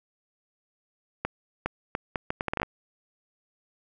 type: accelerating click train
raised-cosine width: 0.5 ms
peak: -12 dBFS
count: 12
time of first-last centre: 1.25-2.631 s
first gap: 410 ms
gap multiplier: 0.71
effects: none